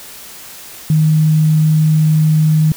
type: tone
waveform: sine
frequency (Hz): 155.56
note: D#3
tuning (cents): 0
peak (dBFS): -8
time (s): 0.9-2.72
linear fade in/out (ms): 2
effects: white hiss -34 dBFS RMS until 2.76 s